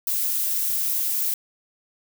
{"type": "noise", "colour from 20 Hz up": "violet", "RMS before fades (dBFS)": -24, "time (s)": [0.07, 1.34], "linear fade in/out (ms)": 2, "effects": []}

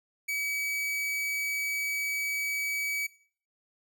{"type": "tone", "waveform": "45% pulse", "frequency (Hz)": 2279, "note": "C#7", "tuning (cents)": 47, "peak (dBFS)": -29, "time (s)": [0.28, 3.07], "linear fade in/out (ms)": 10, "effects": ["noise-tail reverb RT60 0.5 s tail -19 dB re dry"]}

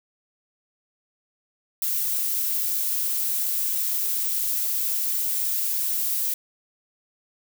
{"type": "noise", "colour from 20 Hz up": "violet", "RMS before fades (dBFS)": -25, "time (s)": [1.82, 6.34], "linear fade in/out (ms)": 2, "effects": []}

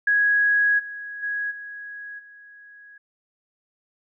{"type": "tone with level steps", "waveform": "sine", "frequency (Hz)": 1661.2, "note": "G#6", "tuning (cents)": 0, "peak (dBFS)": [-16, -32, -24, -34, -44], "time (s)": [0.07, 2.98], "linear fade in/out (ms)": 5, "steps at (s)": [0.78, 1.22, 1.5, 2.18], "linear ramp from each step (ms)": 20, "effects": []}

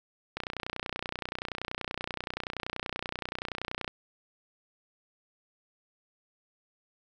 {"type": "click train", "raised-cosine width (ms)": 0.3, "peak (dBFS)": -17, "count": 108, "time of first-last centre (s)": [0.37, 3.878], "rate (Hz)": 30.5, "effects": []}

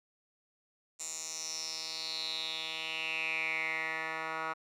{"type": "tone with band-pass filter sweep", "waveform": "10% pulse", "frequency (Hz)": 160, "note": "D#3", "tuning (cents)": 49, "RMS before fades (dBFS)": -37, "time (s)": [0.99, 4.54], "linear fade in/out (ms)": 20, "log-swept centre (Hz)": [7300, 1400], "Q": 6.1, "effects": []}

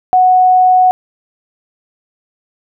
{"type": "tone", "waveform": "sine", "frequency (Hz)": 738, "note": "F#5", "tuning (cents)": -5, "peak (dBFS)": -5, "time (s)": [0.13, 0.91], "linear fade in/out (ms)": 0, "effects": []}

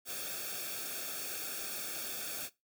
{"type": "noise with comb filter", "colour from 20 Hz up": "white", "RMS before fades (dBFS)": -40, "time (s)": [0.05, 2.5], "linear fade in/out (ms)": 50, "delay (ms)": 1, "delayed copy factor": -0.85, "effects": ["noise-tail reverb RT60 0.2 s tail -18 dB re dry"]}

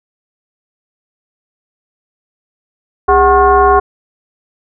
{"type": "tone with frequency modulation", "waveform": "sine", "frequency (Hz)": 745, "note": "F#5", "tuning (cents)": 12, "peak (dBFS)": -5, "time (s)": [3.08, 3.8], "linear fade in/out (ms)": 10, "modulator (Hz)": 340, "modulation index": 1.4, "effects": []}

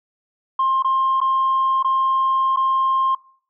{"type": "tone with dropouts", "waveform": "sine", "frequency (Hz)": 1060, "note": "C6", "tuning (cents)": 22, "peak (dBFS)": -14, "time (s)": [0.59, 3.15], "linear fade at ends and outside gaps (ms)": 5, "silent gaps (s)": [[0.825, 0.845], [1.204, 1.213], [1.828, 1.845], [2.562, 2.57]], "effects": ["noise-tail reverb RT60 0.5 s tail -23 dB re dry", "tanh soft clip ceiling -12 dBFS"]}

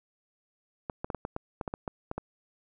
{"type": "clicks", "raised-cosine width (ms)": 1, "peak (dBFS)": -19, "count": 12, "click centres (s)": [0.898, 1.045, 1.102, 1.147, 1.251, 1.364, 1.612, 1.678, 1.739, 1.878, 2.114, 2.18], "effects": []}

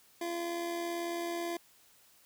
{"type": "tone with amplitude modulation", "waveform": "25% pulse", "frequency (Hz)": 342.2, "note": "F4", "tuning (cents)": -35, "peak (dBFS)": -29, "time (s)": [0.21, 1.57], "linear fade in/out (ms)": 5, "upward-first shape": "sine", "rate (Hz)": 78.3, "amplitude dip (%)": 30, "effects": ["white hiss -63 dBFS RMS until 2.25 s"]}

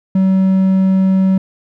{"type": "tone", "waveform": "triangle", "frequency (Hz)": 190, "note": "F#3", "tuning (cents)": 46, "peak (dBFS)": -7, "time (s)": [0.15, 1.38], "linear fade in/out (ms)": 5, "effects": []}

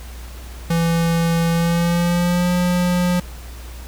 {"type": "tone with pitch glide", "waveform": "square", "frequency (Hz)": [167.2, 178.17], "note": ["E3", "F3"], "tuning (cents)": [25, 35], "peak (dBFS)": -16, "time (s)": [0.7, 3.2], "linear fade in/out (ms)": 5, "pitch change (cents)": 110, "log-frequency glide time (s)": [1.5, 2.51], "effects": ["added 60 Hz sine -32 dBFS peak until 3.87 s", "pink hiss -41 dBFS RMS until 3.87 s"]}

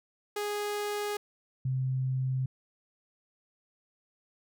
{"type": "tone pair in turn", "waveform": ["sawtooth", "sine"], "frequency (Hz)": [414.1, 130.43], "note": ["G#4", "C3"], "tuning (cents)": [-5, -5], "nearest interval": "octave + minor sixth", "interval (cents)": 2000, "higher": "first", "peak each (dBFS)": -27, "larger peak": "neither", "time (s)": [[0.36, 1.17], [1.65, 2.46]], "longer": "neither", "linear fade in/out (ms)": 5, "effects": []}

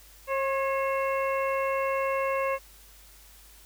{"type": "harmonic tone with a mistuned harmonic", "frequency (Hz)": 540, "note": "C#5", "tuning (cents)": -45, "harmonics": [1, 2, 3, 4, 5], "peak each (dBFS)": [-27, -30, -39, -36, -38], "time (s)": [0.27, 2.59], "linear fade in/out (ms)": 50, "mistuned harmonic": 3, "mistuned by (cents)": 47, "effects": ["added 50 Hz sine -54 dBFS peak until 3.65 s", "white hiss -54 dBFS RMS until 3.65 s"]}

